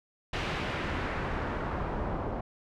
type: noise with low-pass filter sweep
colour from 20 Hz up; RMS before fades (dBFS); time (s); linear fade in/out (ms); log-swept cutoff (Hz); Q
pink; -33; 0.33-2.41; 5; 3200 to 810; 1.1
effects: none